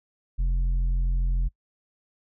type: tone with tanh clipping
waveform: triangle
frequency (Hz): 43.65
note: F1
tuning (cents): 0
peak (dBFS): -22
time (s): 0.38-1.49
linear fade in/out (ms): 20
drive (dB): 10
effects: noise-tail reverb RT60 0.1 s tail -24 dB re dry